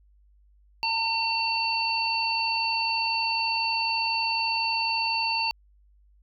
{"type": "harmonic tone", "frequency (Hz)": 906, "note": "A#5", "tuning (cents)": -50, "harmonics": [1, 3, 5], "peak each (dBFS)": [-28, -28, -28], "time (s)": [0.83, 5.51], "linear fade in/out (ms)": 0, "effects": ["added 50 Hz sine -56 dBFS peak until 6.22 s"]}